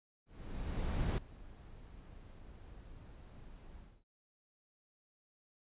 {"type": "noise with ADSR envelope", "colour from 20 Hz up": "brown", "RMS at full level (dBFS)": -32, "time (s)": [0.26, 4.04], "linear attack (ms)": 920, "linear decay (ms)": 3, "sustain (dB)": -21, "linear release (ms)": 260, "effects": ["resampled to 8000 Hz"]}